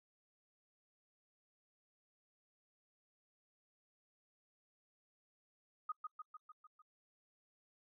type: tone with echo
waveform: sine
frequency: 1244.5 Hz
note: D#6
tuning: in tune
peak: -37 dBFS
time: 5.89-5.92 s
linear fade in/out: 5 ms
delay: 150 ms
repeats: 6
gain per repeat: -4 dB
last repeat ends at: 6.82 s
effects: noise-tail reverb RT60 0.1 s tail -26 dB re dry